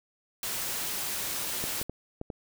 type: noise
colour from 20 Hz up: white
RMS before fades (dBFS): -33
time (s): 0.43-1.83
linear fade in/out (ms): 2
type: clicks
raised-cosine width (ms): 2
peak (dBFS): -22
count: 5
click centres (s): 1.64 / 1.815 / 1.896 / 2.214 / 2.302
effects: none